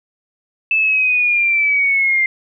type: linear sweep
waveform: sine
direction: down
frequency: 2637 to 2094 Hz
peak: -12 dBFS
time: 0.71-2.26 s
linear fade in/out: 2 ms
effects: none